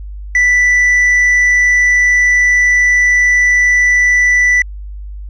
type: tone with tanh clipping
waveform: sine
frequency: 1975.5 Hz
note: B6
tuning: in tune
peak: -8 dBFS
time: 0.35-4.62 s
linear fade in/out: 2 ms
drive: 3 dB
effects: added 50 Hz sine -24 dBFS peak until 5.29 s